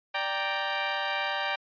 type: chord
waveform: 15% pulse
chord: G minor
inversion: second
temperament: equal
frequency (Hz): 587.3 / 784 / 932.3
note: D5 / G5 / Bb5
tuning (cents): 0 / 0 / 0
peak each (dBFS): -27 / -24 / -27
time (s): 0.14-1.56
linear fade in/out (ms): 10
effects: resampled to 11025 Hz